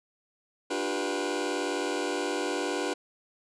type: chord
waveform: sawtooth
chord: G dominant seventh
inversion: second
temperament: just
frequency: 294 / 352.8 / 392 / 490 Hz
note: D4 / F4 / G4 / B4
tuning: +2 / +18 / 0 / -14 cents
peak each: -30 dBFS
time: 0.7-2.94 s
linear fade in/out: 10 ms
effects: resampled to 22050 Hz